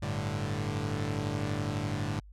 sawtooth chord, G suspended second, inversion none, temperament equal, 98 / 110 / 146.83 Hz, G2 / A2 / D3, 0 / 0 / 0 cents, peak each -31 dBFS, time 0.02-2.2 s, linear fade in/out 10 ms, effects added 50 Hz sine -48 dBFS peak until 2.32 s + low-pass 8000 Hz 12 dB/octave

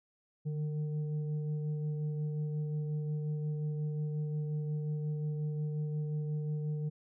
sine tone with frequency modulation, 150.2 Hz, D3, 39 cents sharp, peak -32 dBFS, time 0.45-6.9 s, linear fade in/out 20 ms, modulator 306 Hz, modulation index 0.38, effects none

